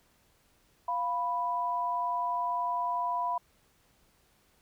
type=tone pair together; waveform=sine; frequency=698.5 / 987.8 Hz; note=F5 / B5; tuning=0 / 0 cents; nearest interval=tritone; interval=600 cents; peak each=-34 / -29 dBFS; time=0.88-3.38 s; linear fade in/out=5 ms; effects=pink hiss -67 dBFS RMS until 4.61 s